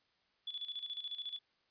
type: tone with tremolo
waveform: sine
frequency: 3435 Hz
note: A7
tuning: 42 cents flat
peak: -38 dBFS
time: 0.47-1.39 s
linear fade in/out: 5 ms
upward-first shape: square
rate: 14 Hz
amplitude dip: 70%
effects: white hiss -75 dBFS RMS until 1.7 s + resampled to 11025 Hz